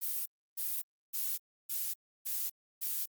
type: noise bursts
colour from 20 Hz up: violet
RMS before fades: -35 dBFS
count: 6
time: 0.01-3.06 s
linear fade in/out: 20 ms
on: 250 ms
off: 310 ms
effects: Opus 32 kbps